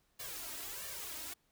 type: noise with flanger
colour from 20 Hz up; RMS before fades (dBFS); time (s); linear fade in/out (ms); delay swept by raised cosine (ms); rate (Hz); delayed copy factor
white; -44; 0.19-1.34; 10; 1.7 to 3.2; 1.5; +0.85
effects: pink hiss -75 dBFS RMS until 1.51 s

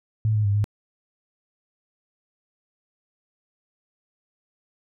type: tone with pitch steps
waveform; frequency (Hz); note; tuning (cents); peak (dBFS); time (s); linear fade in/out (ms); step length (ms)
sine; 109 / 106.3 / 100.8 / 103.9; A2 / G#2 / G2 / G#2; -16 / +41 / +49 / +1; -18; 0.25-0.642; 0; 98
effects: none

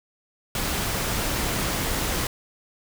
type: noise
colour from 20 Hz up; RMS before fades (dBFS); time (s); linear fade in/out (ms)
pink; -26; 0.55-2.27; 2
effects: none

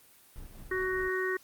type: noise with tremolo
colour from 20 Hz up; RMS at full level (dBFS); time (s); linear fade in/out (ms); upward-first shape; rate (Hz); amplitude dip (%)
brown; -44; 0.36-1.08; 0; triangle; 5.1; 50
type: harmonic tone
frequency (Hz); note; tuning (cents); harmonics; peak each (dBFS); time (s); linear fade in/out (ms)
373.3; F#4; +15; 1 / 3 / 4 / 5; -31 / -39 / -38 / -33; 0.71-1.37; 5
effects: white hiss -59 dBFS RMS until 1.43 s + Opus 32 kbps

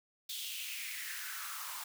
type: noise with high-pass filter sweep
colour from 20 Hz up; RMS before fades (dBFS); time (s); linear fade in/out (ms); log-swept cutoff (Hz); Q
white; -42; 0.29-1.84; 5; 3500 to 970; 4.2
effects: none

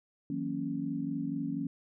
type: chord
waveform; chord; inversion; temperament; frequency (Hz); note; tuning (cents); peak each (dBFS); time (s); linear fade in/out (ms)
sine; F# dominant seventh; third; equal with one note detuned; 160.68 / 185 / 233.1 / 277.2; E3 / F#3 / A#3 / C#4; -44 / 0 / 0 / 0; -39 / -40 / -38 / -34; 0.3-1.67; 2
effects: none

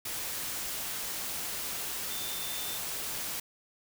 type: tone in noise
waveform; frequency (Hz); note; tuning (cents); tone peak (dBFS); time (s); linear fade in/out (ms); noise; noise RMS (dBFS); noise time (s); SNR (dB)
sine; 3567; A7; +23; -41; 2.1-2.78; 5; white; -36; 0.05-3.4; -8
effects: none

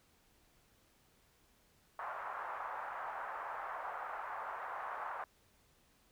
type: band-pass noise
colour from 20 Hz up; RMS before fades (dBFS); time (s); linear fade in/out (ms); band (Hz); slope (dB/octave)
pink; -43; 1.99-5.24; 2; 770 to 1400; 24
effects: pink hiss -70 dBFS RMS until 6.11 s

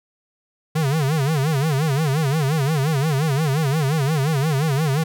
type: tone with vibrato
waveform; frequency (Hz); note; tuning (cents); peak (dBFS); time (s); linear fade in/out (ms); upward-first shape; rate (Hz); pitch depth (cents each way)
square; 146.83; D3; 0; -18; 0.75-5.04; 10; sine; 5.7; 180
effects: none

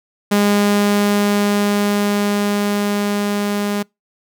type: tone with level ramp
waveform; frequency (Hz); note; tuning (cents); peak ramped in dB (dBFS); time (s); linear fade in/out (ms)
sawtooth; 204.6; G#3; -26; -8 to -14; 0.31-3.83; 10
effects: noise-tail reverb RT60 0.2 s tail -26 dB re dry

